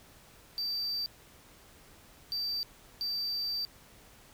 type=tone bursts at uneven times; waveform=triangle; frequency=4657 Hz; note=D8; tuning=15 cents flat; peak=-30 dBFS; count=3; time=0.58-1.06 / 2.32-2.63 / 3.01-3.65 s; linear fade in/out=0 ms; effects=pink hiss -57 dBFS RMS until 4.33 s